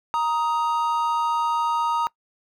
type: tone pair together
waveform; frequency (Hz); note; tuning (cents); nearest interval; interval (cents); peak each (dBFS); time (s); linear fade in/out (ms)
triangle; 936 / 1250.4; A#5 / D#6; +7 / +8; perfect fourth; 501; -20 / -23; 0.14-2.07; 0
effects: noise-tail reverb RT60 0.1 s tail -22 dB re dry